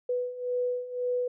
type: beating tone pair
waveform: sine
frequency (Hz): 493.3 / 495.2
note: B4 / B4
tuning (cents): -2 / +5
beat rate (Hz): 1.9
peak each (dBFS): -33 / -29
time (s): 0.09-1.28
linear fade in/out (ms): 5
effects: none